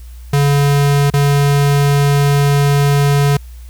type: tone with dropouts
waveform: square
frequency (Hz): 142.3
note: C#3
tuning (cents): +46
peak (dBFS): -10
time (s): 0.33-3.37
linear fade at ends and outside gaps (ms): 5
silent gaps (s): 1.102-1.137
effects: added 60 Hz sine -30 dBFS peak until 3.69 s + white hiss -48 dBFS RMS until 3.69 s